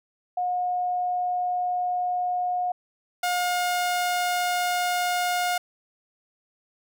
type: tone pair in turn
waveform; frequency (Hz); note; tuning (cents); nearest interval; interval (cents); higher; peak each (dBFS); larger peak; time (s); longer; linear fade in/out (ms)
sine / sawtooth; 721 / 714.8; F#5 / F5; -45 / +40; unison; 15; first; -23 / -19; second; 0.37-2.72 / 3.23-5.58; neither; 5
effects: none